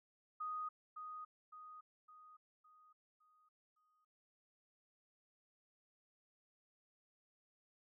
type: tone with echo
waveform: sine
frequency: 1244.5 Hz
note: D#6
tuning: in tune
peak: -40 dBFS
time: 0.4-0.69 s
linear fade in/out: 10 ms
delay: 560 ms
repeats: 6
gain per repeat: -6 dB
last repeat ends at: 4.05 s
effects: none